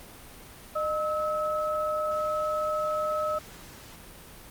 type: tone pair together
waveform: sine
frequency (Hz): 612 / 1291.6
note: D#5 / E6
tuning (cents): -29 / -36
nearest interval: octave + minor second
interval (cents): 1293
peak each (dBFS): -28 / -29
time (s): 0.75-3.39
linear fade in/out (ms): 10
effects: pink hiss -47 dBFS RMS until 4.5 s + Opus 32 kbps